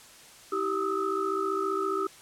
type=tone cluster; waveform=sine; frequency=322.8 / 388.9 / 1245 / 1300 Hz; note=E4 / G4 / D#6 / E6; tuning=-36 / -14 / +1 / -24 cents; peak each=-36 / -29 / -33 / -32 dBFS; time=0.52-2.07 s; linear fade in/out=5 ms; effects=white hiss -51 dBFS RMS until 2.21 s + low-pass 10000 Hz 12 dB/octave